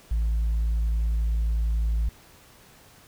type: tone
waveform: sine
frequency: 55.6 Hz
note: A1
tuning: 19 cents sharp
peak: -19 dBFS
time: 0.11-2.09 s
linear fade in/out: 5 ms
effects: tanh soft clip ceiling -20 dBFS + pink hiss -53 dBFS RMS until 3.07 s